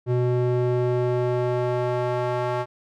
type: tone with band-pass filter sweep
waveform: square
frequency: 123.47 Hz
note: B2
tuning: in tune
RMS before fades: -23 dBFS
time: 0.06-2.66 s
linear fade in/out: 50 ms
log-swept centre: 280 to 810 Hz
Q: 1.2
effects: none